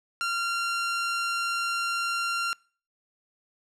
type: tone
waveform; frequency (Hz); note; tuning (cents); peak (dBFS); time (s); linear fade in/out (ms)
sawtooth; 1381; F6; -20; -22; 0.21-2.53; 0
effects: noise-tail reverb RT60 0.4 s tail -24 dB re dry + low-pass 8000 Hz 12 dB/octave